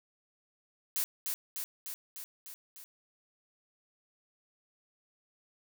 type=noise with echo; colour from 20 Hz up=blue; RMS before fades=-32 dBFS; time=0.96-1.04 s; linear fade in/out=0 ms; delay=300 ms; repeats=6; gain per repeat=-3 dB; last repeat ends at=2.84 s; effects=none